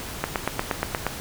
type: click train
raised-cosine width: 0.5 ms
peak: -7 dBFS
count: 8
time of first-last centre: 0.24-1.066 s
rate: 8.47 Hz
effects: pink hiss -35 dBFS RMS until 1.2 s